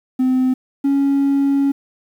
triangle tone pair in turn, 257.2 / 277.9 Hz, C4 / C#4, -30 / +4 cents, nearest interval minor second, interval 134 cents, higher second, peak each -10 dBFS, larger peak neither, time 0.19-0.54 / 0.84-1.72 s, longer second, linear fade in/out 10 ms, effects tanh soft clip ceiling -8 dBFS + 8-bit

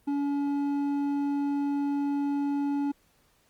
sine tone with hard clipping, 284.1 Hz, C#4, 43 cents sharp, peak -27 dBFS, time 0.07-2.92 s, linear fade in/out 10 ms, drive 6 dB, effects pink hiss -66 dBFS RMS until 3.49 s + Opus 32 kbps

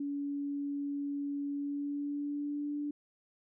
sine tone with pitch glide, 284.3 to 292.1 Hz, C#4 to D4, +44 to -9 cents, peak -33 dBFS, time 0-2.91 s, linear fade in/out 5 ms, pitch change +47 cents, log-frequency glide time 1.52-2.76 s, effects none

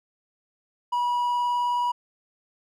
triangle tone with vibrato, 971 Hz, B5, 30 cents flat, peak -20 dBFS, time 0.92-1.92 s, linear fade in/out 10 ms, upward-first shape triangle, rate 19 Hz, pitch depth 10 cents each way, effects none

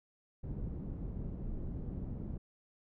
pink low-pass noise, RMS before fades -40 dBFS, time 0.43-2.38 s, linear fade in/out 10 ms, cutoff 240 Hz, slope 12 dB/octave, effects none

